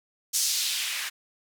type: noise with band-pass filter sweep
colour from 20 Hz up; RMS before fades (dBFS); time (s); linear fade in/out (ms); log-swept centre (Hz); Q
blue; -28; 0.33-1.1; 20; 6300 to 1800; 1.5
effects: none